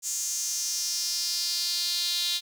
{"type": "tone with high-pass filter sweep", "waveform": "sawtooth", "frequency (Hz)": 349.2, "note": "F4", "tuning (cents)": 0, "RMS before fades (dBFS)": -29, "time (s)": [0.02, 2.41], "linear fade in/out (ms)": 50, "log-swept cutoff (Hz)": [6900, 3800], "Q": 4.4, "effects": []}